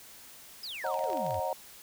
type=exponential sweep; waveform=triangle; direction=down; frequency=5274 to 79.4 Hz; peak=-36 dBFS; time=0.63-1.4 s; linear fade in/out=5 ms
type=chord; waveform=sine; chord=D# minor seventh; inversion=third; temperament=equal with one note detuned; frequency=540.8 / 622.3 / 740 / 932.3 Hz; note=C#5 / D#5 / F#5 / A#5; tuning=-43 / 0 / 0 / 0 cents; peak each=-35 dBFS; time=0.84-1.53 s; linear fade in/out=2 ms
type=clicks; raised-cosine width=0.2 ms; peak=-28 dBFS; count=10; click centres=0.865 / 0.942 / 0.992 / 1.041 / 1.101 / 1.131 / 1.173 / 1.265 / 1.308 / 1.344 s
effects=white hiss -51 dBFS RMS until 1.82 s